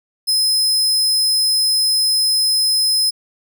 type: tone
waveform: sawtooth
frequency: 5100 Hz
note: D#8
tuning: 42 cents sharp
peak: -11 dBFS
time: 0.27-3.11 s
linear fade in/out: 20 ms
effects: none